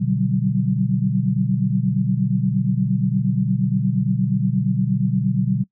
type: chord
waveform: sine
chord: G major seventh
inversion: first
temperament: equal with one note detuned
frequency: 123.47 / 146.83 / 185 / 193.52 Hz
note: B2 / D3 / F#3 / G3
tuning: 0 / 0 / 0 / -22 cents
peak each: -22 / -23 / -22 / -22 dBFS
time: 0-5.64 s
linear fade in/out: 20 ms
effects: noise-tail reverb RT60 0.1 s tail -23 dB re dry